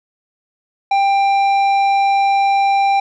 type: tone with tanh clipping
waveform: triangle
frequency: 791 Hz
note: G5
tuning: 15 cents sharp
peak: -13 dBFS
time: 0.91-3 s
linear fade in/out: 5 ms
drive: 14 dB
effects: none